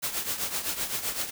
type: noise with tremolo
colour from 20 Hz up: white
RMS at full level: -28 dBFS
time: 0.02-1.31 s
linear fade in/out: 20 ms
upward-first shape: triangle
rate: 7.8 Hz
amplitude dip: 75%
effects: none